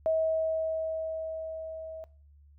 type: tone with level ramp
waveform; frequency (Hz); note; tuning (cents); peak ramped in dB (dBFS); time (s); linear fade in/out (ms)
sine; 641; E5; -49; -23 to -39; 0.06-2.04; 0
effects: noise-tail reverb RT60 0.4 s tail -19 dB re dry + added 72 Hz sine -54 dBFS peak until 2.58 s